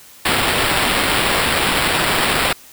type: noise with sample-and-hold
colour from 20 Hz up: violet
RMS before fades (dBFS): -17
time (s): 0.25-2.53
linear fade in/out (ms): 5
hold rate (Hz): 6300
effects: white hiss -43 dBFS RMS until 2.72 s